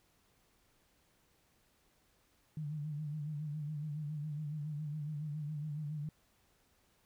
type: tone with vibrato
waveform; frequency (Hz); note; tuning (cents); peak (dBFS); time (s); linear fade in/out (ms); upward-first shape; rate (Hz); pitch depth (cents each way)
sine; 150.2; D3; +39; -37; 2.57-6.09; 2; sine; 7.2; 65
effects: pink hiss -72 dBFS RMS until 7.05 s